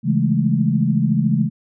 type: chord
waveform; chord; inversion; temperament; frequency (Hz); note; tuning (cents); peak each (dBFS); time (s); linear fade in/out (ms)
sine; A major seventh; first; just; 137.5 / 165 / 206.2 / 220; C#3 / E3 / G#3 / A3; -14 / +2 / -12 / 0; -20; 0.03-1.5; 50
effects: none